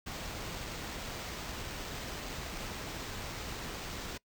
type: noise with sample-and-hold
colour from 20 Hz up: pink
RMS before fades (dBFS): -41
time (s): 0.06-4.18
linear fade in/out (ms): 10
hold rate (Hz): 11025
effects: noise-tail reverb RT60 0.1 s tail -23 dB re dry